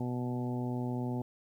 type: harmonic tone with a mistuned harmonic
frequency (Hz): 123.47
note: B2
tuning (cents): 0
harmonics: 1 / 2 / 3 / 4 / 5 / 6 / 7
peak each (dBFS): -35 / -35 / -42 / -47 / -48 / -48 / -46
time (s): 0-1.22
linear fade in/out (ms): 5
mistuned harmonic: 1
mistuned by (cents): +17
effects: 11-bit